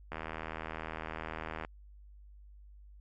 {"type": "click train", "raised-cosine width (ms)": 0.5, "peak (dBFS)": -23, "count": 123, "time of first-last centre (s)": [0.12, 1.649], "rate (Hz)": 79.8, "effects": ["added 50 Hz sine -51 dBFS peak until 3 s", "MP3 64 kbps"]}